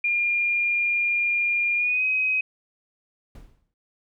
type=tone with pitch glide; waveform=sine; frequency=2409 to 2527 Hz; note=D7 to D#7; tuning=+43 to +26 cents; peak=-20 dBFS; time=0.04-2.41 s; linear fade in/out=5 ms; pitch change=+83 cents; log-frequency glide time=1.76-2.04 s
type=noise with exponential decay; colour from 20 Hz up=brown; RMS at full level=-39 dBFS; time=3.35-3.74 s; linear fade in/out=2 ms; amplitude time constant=83 ms
effects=none